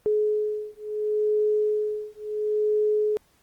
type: beating tone pair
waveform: sine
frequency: 423.7 / 424.42 Hz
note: G#4 / G#4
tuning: +35 / +38 cents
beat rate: 0.72 Hz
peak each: -25 dBFS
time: 0.06-3.17 s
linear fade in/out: 0 ms
effects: pink hiss -63 dBFS RMS until 3.42 s + Opus 24 kbps